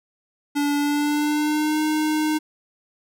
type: tone with pitch glide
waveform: square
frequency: 288.7 to 307.6 Hz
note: D4 to D#4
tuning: -30 to -20 cents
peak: -20 dBFS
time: 0.55-2.39 s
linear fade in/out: 20 ms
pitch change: +110 cents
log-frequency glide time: 0.77-1.81 s
effects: none